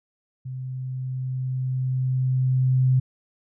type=tone with level ramp; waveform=sine; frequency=129.3 Hz; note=C3; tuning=20 cents flat; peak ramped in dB=-30 to -15 dBFS; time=0.45-3 s; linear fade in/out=10 ms; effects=none